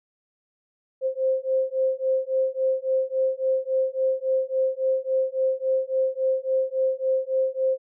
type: beating tone pair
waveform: sine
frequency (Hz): 523.3 / 526.9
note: C5 / C5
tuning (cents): 0 / +12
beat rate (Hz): 3.6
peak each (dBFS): -24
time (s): 1.01-7.78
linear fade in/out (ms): 50
effects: none